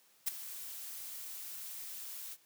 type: noise with ADSR envelope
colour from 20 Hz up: blue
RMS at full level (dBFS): -30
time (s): 0.26-2.37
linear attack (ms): 19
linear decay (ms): 13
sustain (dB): -15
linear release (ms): 46
effects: white hiss -67 dBFS RMS until 2.45 s + high-pass 150 Hz 12 dB/octave